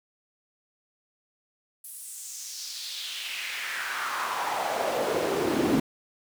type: noise with high-pass filter sweep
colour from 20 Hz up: brown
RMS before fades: -30 dBFS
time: 1.84-5.8 s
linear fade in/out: 5 ms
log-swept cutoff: 11000 to 250 Hz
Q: 2.7
effects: none